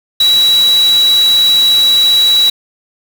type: tone in noise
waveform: sine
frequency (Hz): 3905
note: B7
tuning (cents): -20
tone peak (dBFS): -6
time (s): 0.2-2.5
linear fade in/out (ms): 5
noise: white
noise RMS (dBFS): -22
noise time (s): 0.2-2.5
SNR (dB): +13
effects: none